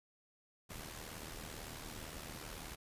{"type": "noise with amplitude modulation", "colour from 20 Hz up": "pink", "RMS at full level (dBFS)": -45, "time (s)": [0.69, 2.76], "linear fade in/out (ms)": 20, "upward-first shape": "sine", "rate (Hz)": 77.9, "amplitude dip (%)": 60, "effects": ["resampled to 32000 Hz"]}